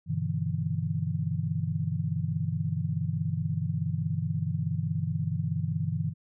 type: chord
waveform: sine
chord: E minor seventh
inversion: first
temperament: just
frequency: 98.89 / 123.61 / 148.33 / 164.81 Hz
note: G2 / B2 / D3 / E3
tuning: +16 / +2 / +18 / 0 cents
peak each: -33 / -34 / -32 / -31 dBFS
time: 0.06-6.14 s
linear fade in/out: 50 ms
effects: none